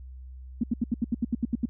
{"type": "tone bursts", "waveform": "sine", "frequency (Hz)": 233.1, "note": "A#3", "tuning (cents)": 0, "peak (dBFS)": -21, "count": 11, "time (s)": [0.61, 1.656], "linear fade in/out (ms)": 5, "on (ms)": 26, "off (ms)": 76, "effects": ["added 64 Hz sine -40 dBFS peak until 1.69 s"]}